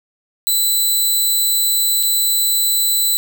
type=tone with dropouts; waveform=10% pulse; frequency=3996 Hz; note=B7; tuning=20 cents sharp; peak=-6 dBFS; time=0.47-3.17 s; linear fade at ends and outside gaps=0 ms; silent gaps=2.028-2.033 s; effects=7-bit